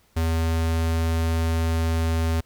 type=tone; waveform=square; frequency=81.8 Hz; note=E2; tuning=13 cents flat; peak=-21 dBFS; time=0.16-2.41 s; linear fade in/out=10 ms; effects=pink hiss -61 dBFS RMS until 2.45 s